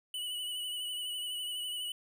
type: tone with vibrato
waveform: square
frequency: 2960 Hz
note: F#7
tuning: in tune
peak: -36 dBFS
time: 0.14-1.92 s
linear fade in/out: 2 ms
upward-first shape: sine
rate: 12 Hz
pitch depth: 35 cents each way
effects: none